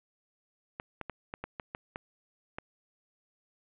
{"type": "clicks", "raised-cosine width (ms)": 0.5, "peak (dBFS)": -22, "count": 9, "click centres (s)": [0.799, 1.013, 1.097, 1.339, 1.44, 1.598, 1.749, 1.959, 2.585], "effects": ["resampled to 8000 Hz", "9-bit"]}